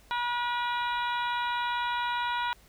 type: harmonic tone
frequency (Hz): 482.2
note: B4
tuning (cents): -41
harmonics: 2 / 3 / 4 / 5 / 6 / 7 / 8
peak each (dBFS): -29 / -34 / -41 / -41 / -44 / -42 / -41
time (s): 0.11-2.53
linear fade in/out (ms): 0
effects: added 50 Hz sine -59 dBFS peak until 2.68 s + pink hiss -59 dBFS RMS until 2.68 s